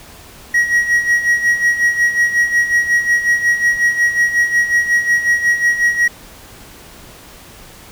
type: tone with tremolo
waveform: triangle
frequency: 1904 Hz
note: A#6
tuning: 36 cents sharp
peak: -7 dBFS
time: 0.54-6.08 s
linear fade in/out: 5 ms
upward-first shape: sine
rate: 5.5 Hz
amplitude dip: 70%
effects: pink hiss -39 dBFS RMS until 7.91 s